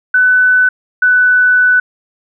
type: tone pair in turn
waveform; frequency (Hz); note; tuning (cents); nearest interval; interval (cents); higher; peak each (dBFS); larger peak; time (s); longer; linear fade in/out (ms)
sine; 1500 / 1493.5; F#6 / F#6; +23 / +16; unison; 7; first; -6; neither; 0.14-0.69 / 1.02-1.8; second; 5
effects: none